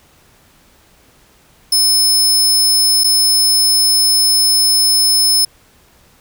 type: tone with dropouts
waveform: sawtooth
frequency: 5220 Hz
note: E8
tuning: 18 cents flat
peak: -7 dBFS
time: 1.72-5.45 s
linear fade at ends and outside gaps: 5 ms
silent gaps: 3.037-3.042 s
effects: pink hiss -50 dBFS RMS until 6.2 s